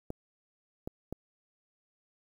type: clicks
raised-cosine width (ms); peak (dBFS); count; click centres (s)
2; -23; 3; 0.104 / 0.875 / 1.126
effects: 9-bit